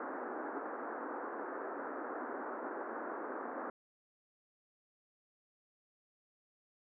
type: band-pass noise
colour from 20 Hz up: pink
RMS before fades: -42 dBFS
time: 0-3.7 s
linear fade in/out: 2 ms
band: 260 to 1600 Hz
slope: 48 dB/octave
effects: none